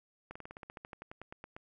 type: slowing click train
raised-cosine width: 0.5 ms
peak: -30 dBFS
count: 17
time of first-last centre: 0.31-1.565 s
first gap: 45 ms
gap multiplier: 1.07
effects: none